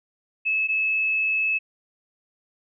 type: tone pair in turn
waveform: sine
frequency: 2598 / 2598 Hz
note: E7 / E7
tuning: -26 / -26 cents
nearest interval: unison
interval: 0 cents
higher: neither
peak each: -20 dBFS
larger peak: neither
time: 0.45-0.68 / 0.68-1.59 s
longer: second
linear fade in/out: 20 ms
effects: none